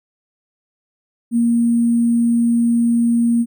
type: tone with sample-and-hold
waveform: sine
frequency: 234.6 Hz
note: A#3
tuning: 11 cents sharp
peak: -12 dBFS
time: 1.31-3.46 s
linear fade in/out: 50 ms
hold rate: 8820 Hz
effects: none